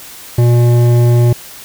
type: tone with hard clipping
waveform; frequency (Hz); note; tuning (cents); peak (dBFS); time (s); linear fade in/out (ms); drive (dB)
triangle; 120; B2; -49; -8; 0.38-1.33; 5; 15
effects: white hiss -33 dBFS RMS until 1.64 s